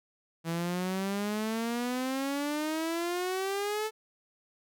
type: exponential sweep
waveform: sawtooth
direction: up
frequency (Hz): 163.6 to 440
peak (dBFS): -26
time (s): 0.44-3.91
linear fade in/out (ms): 50
effects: none